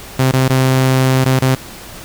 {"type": "tone with dropouts", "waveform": "sawtooth", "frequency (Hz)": 130.81, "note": "C3", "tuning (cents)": 0, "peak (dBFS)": -6, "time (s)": [0.19, 1.55], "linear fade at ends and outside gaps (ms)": 5, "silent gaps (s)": [[0.315, 0.335], [0.481, 0.498], [1.244, 1.256], [1.393, 1.42]], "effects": ["pink hiss -33 dBFS RMS until 2.04 s"]}